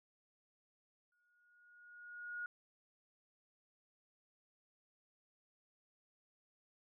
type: tone with exponential growth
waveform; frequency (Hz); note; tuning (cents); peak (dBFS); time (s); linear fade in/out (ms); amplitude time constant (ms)
sine; 1442; F#6; -45; -39; 1.12-2.46; 2; 290
effects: none